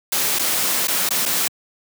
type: noise with dropouts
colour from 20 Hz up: white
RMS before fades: -20 dBFS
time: 0.12-1.48 s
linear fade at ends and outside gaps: 5 ms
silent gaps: 0.388-0.393 / 0.873-0.881 / 1.091-1.106 / 1.255-1.259 s
effects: high-pass 150 Hz 12 dB/octave